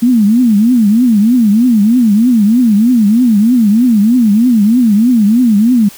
sine tone with vibrato, 226.2 Hz, A3, 48 cents sharp, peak -5 dBFS, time 0.02-5.89 s, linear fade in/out 10 ms, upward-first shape triangle, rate 3.2 Hz, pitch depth 240 cents each way, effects white hiss -35 dBFS RMS until 5.97 s

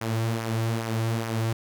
sawtooth tone with flanger, 113.3 Hz, A#2, 49 cents flat, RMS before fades -27 dBFS, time 0.01-1.53 s, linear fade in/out 5 ms, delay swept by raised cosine 0.24 to 4.84 ms, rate 2.4 Hz, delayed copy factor -0.5, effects none

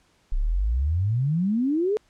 sine exponential sweep, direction up, 30.74 to 440 Hz, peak -20 dBFS, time 0.32-1.97 s, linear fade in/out 0 ms, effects pink hiss -63 dBFS RMS until 2.09 s + low-pass 8000 Hz 12 dB/octave

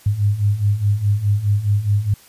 sine beating tone pair, 99.7 / 104.5 Hz, G2 / G#2, +30 / +11 cents, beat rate 4.8 Hz, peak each -20 / -16 dBFS, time 0.06-2.14 s, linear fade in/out 5 ms, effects white hiss -48 dBFS RMS until 2.28 s + resampled to 32000 Hz

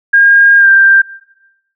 sine tone with pitch glide, 1619 to 1582 Hz, G#6 to G6, -45 to +15 cents, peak -3 dBFS, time 0.13-1.02 s, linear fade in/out 10 ms, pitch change -40 cents, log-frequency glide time 0.58-0.68 s, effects noise-tail reverb RT60 0.9 s tail -19 dB re dry

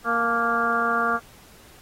harmonic tone with a mistuned harmonic, 233.1 Hz, A#3, in tune, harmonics 1 / 2 / 3 / 4 / 5 / 6 / 7, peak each -31 / -30 / -28 / -36 / -24 / -24 / -33 dBFS, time 0.04-1.2 s, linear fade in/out 50 ms, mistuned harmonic 4, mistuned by -94 cents, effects pink hiss -51 dBFS RMS until 1.81 s + AAC 48 kbps

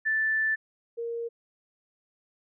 sine tone pair in turn, 1760 / 466.2 Hz, A6 / A#4, 0 / 0 cents, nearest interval octave + major seventh, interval 2300 cents, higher first, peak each -23 / -30 dBFS, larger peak first, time 0.05-0.56 / 0.97-1.29 s, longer first, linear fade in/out 20 ms, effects none

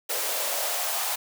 white noise with high-pass filter sweep, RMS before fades -28 dBFS, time 0.09-1.16 s, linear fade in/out 10 ms, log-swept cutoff 490 to 790 Hz, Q 3.4, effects none

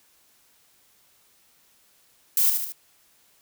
violet noise with echo, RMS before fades -20 dBFS, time 2.37-2.5 s, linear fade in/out 2 ms, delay 74 ms, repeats 3, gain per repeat -5 dB, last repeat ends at 2.722 s, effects white hiss -61 dBFS RMS until 3.41 s

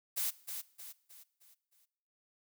blue noise with echo, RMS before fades -34 dBFS, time 0.16-0.31 s, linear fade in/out 20 ms, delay 310 ms, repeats 5, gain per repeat -7 dB, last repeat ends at 1.86 s, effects noise-tail reverb RT60 0.8 s tail -20 dB re dry

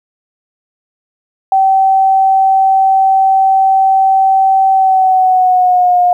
sine tone with pitch glide, 770 to 714.3 Hz, G5 to F5, -31 to +39 cents, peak -6 dBFS, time 1.52-6.13 s, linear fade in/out 2 ms, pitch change -130 cents, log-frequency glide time 4.72-6.01 s, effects 8-bit

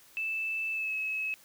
sine tone with pitch glide, 2637 to 2577 Hz, E7 to E7, 0 to -40 cents, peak -30 dBFS, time 0.17-1.34 s, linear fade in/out 0 ms, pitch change -40 cents, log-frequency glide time 0.72-0.94 s, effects white hiss -58 dBFS RMS until 1.44 s

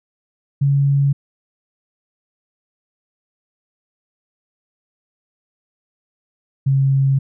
sine tone pair in turn, 140 / 136.01 Hz, C#3 / C#3, +18 / -33 cents, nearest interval minor second, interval 51 cents, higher first, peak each -12 dBFS, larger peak neither, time 0.61-1.13 / 6.66-7.19 s, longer second, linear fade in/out 10 ms, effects none

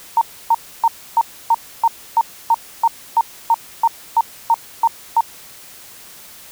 sine tone bursts, 918 Hz, A#5, 27 cents flat, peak -9 dBFS, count 16, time 0.17-5.208 s, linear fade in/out 2 ms, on 43 ms, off 290 ms, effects white hiss -40 dBFS RMS until 6.51 s

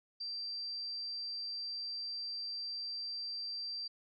sine tone, 4699 Hz, D8, in tune, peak -38 dBFS, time 0.2-3.88 s, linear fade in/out 10 ms, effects none

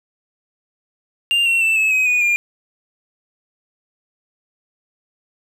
triangle tone with pitch steps, 2794 / 2725 / 2659 / 2593 / 2530 / 2468 / 2407 Hz, F7 / F7 / E7 / E7 / D#7 / D#7 / D7, 0 / -43 / +14 / -29 / +28 / -15 / +42 cents, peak -12 dBFS, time 1.31-2.36 s, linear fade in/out 0 ms, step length 150 ms, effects none

